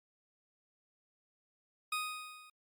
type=tone with level ramp; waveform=20% pulse; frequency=1246 Hz; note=D#6; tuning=2 cents sharp; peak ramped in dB=-27 to -51 dBFS; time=1.92-2.5 s; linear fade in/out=5 ms; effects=Opus 48 kbps